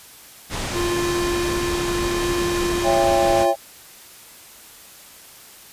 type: low-pass noise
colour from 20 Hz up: pink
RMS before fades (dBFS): -27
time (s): 0.49-3.47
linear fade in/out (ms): 50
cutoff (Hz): 8900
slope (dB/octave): 24
type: tone with tremolo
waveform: square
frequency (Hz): 349.2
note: F4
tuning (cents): 0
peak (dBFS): -21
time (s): 0.72-3.54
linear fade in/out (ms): 50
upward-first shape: triangle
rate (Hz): 0.7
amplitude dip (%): 25
type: chord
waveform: sine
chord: C# diminished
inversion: none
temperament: just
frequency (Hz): 554.4 / 665.2 / 798.3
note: C#5 / E5 / G5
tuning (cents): 0 / +16 / +31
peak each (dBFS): -20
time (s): 2.83-3.56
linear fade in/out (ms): 50
effects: white hiss -44 dBFS RMS until 5.72 s + resampled to 32000 Hz